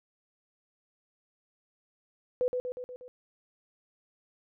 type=tone with echo; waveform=sine; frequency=499.4 Hz; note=B4; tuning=19 cents sharp; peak=-24 dBFS; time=2.41-2.48 s; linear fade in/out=0 ms; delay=120 ms; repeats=5; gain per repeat=-4 dB; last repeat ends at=3.08 s; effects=none